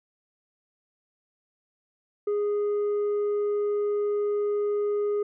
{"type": "tone with tanh clipping", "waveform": "sine", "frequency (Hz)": 413, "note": "G#4", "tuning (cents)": -10, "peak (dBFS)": -24, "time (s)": [2.27, 5.23], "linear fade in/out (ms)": 5, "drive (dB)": 3, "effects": []}